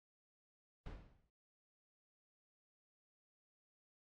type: noise with exponential decay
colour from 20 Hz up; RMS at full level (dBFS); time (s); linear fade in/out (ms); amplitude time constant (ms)
brown; -44; 0.86-1.3; 2; 94
effects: low-pass 4000 Hz 12 dB/octave + AAC 32 kbps